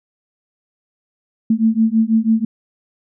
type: beating tone pair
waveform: sine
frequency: 220 / 226.1 Hz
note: A3 / A3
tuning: 0 / +47 cents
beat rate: 6.1 Hz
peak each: -15 dBFS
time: 1.5-2.45 s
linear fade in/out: 5 ms
effects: none